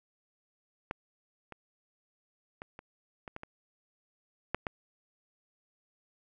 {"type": "clicks", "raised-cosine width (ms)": 0.5, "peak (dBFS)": [-19, -29, -26, -30, -27, -25, -27, -14, -18], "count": 9, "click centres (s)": [0.911, 1.523, 2.619, 2.791, 3.278, 3.364, 3.434, 4.546, 4.668], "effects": []}